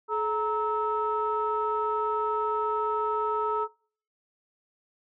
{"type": "tone cluster", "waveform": "sine", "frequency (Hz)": [428.7, 930, 1300], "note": ["A4", "A#5", "E6"], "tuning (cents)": [-45, -4, -24], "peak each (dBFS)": -29, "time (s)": [0.08, 3.68], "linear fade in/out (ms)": 50, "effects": ["noise-tail reverb RT60 0.5 s tail -24 dB re dry", "tanh soft clip ceiling -16 dBFS"]}